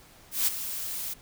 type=noise with ADSR envelope; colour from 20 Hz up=blue; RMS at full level=-23 dBFS; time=0.31-1.14 s; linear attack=160 ms; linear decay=20 ms; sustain=-11 dB; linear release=10 ms; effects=pink hiss -54 dBFS RMS until 1.21 s